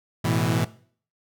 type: chord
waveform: sawtooth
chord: A suspended second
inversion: none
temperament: equal with one note detuned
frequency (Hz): 108.11 / 123.47 / 164.81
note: A2 / B2 / E3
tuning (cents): -30 / 0 / 0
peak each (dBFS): -21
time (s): 0.24-0.65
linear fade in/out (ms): 10
effects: noise-tail reverb RT60 0.5 s tail -18 dB re dry